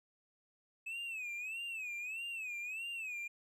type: tone with vibrato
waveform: triangle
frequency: 2578 Hz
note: E7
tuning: 39 cents flat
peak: -38 dBFS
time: 0.86-3.28 s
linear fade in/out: 10 ms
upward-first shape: sine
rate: 1.6 Hz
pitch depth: 140 cents each way
effects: none